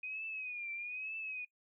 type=tone with vibrato; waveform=sine; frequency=2489 Hz; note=D#7; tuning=in tune; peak=-39 dBFS; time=0.03-1.45 s; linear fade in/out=5 ms; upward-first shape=triangle; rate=1.1 Hz; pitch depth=110 cents each way; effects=noise-tail reverb RT60 0.1 s tail -23 dB re dry